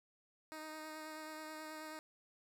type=tone with vibrato; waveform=10% pulse; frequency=311.1 Hz; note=D#4; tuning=in tune; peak=-38 dBFS; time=0.52-1.99 s; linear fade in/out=0 ms; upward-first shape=sine; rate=9.3 Hz; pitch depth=15 cents each way; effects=none